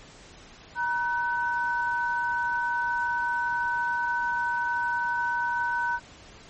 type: tone pair together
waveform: sine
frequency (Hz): 952.2 / 1510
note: A#5 / F#6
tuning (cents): +37 / +35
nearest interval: minor sixth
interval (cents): 798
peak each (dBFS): -27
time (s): 0.75-6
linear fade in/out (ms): 50
effects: pink hiss -49 dBFS RMS until 6.49 s + MP3 32 kbps